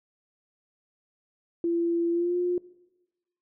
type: tone with pitch glide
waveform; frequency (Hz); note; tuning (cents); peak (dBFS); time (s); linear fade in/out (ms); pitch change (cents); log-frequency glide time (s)
sine; 339.4 to 355.2; F4 to F4; -49 to +29; -23; 1.64-2.58; 2; +78; 2.11-2.37
effects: noise-tail reverb RT60 1.0 s tail -20 dB re dry